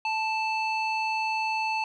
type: tone with low-pass filter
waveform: square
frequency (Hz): 880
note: A5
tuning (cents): 0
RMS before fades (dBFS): -28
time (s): 0.05-1.84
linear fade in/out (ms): 2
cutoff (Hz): 3400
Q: 8.4
effects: none